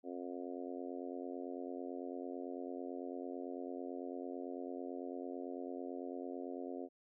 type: harmonic tone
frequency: 89 Hz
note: F2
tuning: 33 cents sharp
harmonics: 3 / 4 / 5 / 6 / 7 / 8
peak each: -45 / -47 / -49 / -51 / -52 / -53 dBFS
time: 0.03-6.89 s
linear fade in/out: 50 ms
effects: none